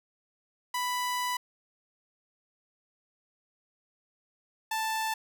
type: tone pair in turn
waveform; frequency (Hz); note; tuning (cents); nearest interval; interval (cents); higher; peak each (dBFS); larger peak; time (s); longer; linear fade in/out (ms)
sawtooth; 990 / 882; B5 / A5; +4 / +4; major second; 200; first; -25; neither; 0.74-1.37 / 4.71-5.14; first; 5
effects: none